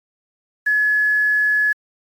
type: tone with quantisation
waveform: sine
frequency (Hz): 1701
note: G#6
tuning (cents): +41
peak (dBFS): -14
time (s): 0.66-1.73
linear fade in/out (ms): 10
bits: 7
effects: AAC 64 kbps